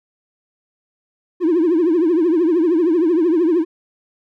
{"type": "tone with vibrato", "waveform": "triangle", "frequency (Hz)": 335.7, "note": "E4", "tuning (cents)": 32, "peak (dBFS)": -9, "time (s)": [1.4, 3.65], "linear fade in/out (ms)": 50, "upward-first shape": "triangle", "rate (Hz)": 13, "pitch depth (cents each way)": 180, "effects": ["tanh soft clip ceiling -9 dBFS"]}